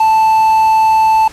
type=tone with quantisation; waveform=triangle; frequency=880 Hz; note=A5; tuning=in tune; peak=-5 dBFS; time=0-1.28 s; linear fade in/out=5 ms; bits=5; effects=pink hiss -36 dBFS RMS until 1.32 s + low-pass 9000 Hz 12 dB/octave